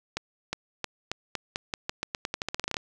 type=accelerating click train; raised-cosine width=0.2 ms; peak=-12 dBFS; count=21; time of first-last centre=0.17-2.768 s; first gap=360 ms; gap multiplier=0.87; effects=none